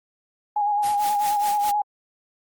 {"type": "tone with vibrato", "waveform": "sine", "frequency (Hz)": 826, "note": "G#5", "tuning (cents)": -10, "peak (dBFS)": -19, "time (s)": [0.56, 1.82], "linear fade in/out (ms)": 5, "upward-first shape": "square", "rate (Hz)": 9.3, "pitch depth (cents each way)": 25}
{"type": "noise with tremolo", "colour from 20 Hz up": "white", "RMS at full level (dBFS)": -30, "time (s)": [0.82, 1.72], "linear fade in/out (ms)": 20, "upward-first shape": "triangle", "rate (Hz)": 4.9, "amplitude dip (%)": 95}
{"effects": ["Opus 32 kbps"]}